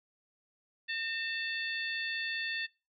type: harmonic tone with a mistuned harmonic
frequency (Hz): 885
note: A5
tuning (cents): +10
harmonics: 2 / 3 / 4 / 5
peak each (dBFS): -35 / -39 / -41 / -43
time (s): 0.88-2.67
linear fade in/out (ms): 20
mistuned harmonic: 2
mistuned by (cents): +48
effects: noise-tail reverb RT60 0.3 s tail -24 dB re dry